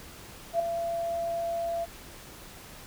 sine tone with ADSR envelope, 677 Hz, E5, 46 cents sharp, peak -20 dBFS, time 0.53-1.86 s, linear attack 66 ms, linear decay 5 ms, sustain -8 dB, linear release 28 ms, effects pink hiss -47 dBFS RMS until 2.86 s

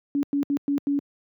sine tone bursts at uneven times, 283.6 Hz, C#4, 40 cents sharp, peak -20 dBFS, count 5, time 0.15-0.23 / 0.33-0.43 / 0.5-0.57 / 0.68-0.78 / 0.87-0.99 s, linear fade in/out 0 ms, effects high-pass 150 Hz 12 dB/octave

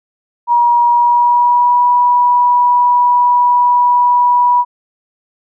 sine tone with pitch glide, 955 to 975.6 Hz, A#5 to B5, +42 to -21 cents, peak -7 dBFS, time 0.47-4.65 s, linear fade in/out 50 ms, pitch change +37 cents, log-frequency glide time 0.86-1.83 s, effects none

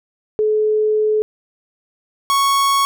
sine / 45% pulse tone pair in turn, 428.8 / 1107.7 Hz, A4 / C#6, -45 / -2 cents, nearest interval octave + major third, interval 1643 cents, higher second, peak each -13 dBFS, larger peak neither, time 0.39-1.22 / 2.3-2.85 s, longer first, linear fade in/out 0 ms, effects none

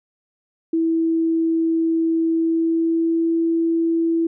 sine tone with pitch glide, 327.3 to 330.9 Hz, E4 to E4, -12 to +7 cents, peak -16 dBFS, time 0.73-4.27 s, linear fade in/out 5 ms, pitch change +19 cents, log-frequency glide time 2.3-3.34 s, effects none

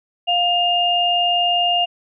sine tone pair together, 705 / 2820 Hz, F5 / F7, +16 / +16 cents, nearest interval 2 octaves, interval 2400 cents, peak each -18 / -17 dBFS, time 0.27-1.86 s, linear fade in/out 20 ms, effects none

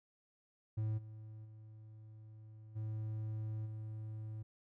triangle tone with level steps, 108.8 Hz, A2, 19 cents flat, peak -32 / -46 / -50 / -36 / -40 dBFS, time 0.77-4.43 s, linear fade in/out 10 ms, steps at 0.97 / 1.44 / 2.75 / 3.65 s, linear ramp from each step 20 ms, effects none

